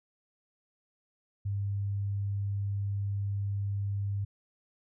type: tone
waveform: sine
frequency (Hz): 100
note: G2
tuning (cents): +35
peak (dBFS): -29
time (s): 1.45-4.25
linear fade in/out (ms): 10
effects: none